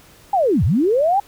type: linear two-way sweep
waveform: sine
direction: down then up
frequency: 830.6 to 70.3 to 830.6 Hz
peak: -13 dBFS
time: 0.33-1.2 s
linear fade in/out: 5 ms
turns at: 0.64 s
effects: pink hiss -48 dBFS RMS until 1.27 s